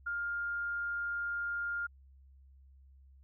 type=tone; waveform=sine; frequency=1407 Hz; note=F6; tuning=12 cents sharp; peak=-33 dBFS; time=0.06-1.87 s; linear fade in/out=10 ms; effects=added 67 Hz sine -56 dBFS peak until 3.23 s